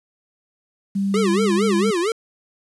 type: tone with pitch glide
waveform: sine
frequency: 197 to 201.5 Hz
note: G3 to G3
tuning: +9 to +48 cents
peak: -18 dBFS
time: 0.95-1.91 s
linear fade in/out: 10 ms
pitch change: +39 cents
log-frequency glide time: 1.3-1.5 s
type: tone with vibrato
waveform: square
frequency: 390.7 Hz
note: G4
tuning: 6 cents flat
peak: -19 dBFS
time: 1.14-2.12 s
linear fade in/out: 2 ms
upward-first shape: sine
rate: 4.4 Hz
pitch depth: 260 cents each way
effects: resampled to 24000 Hz + 8-bit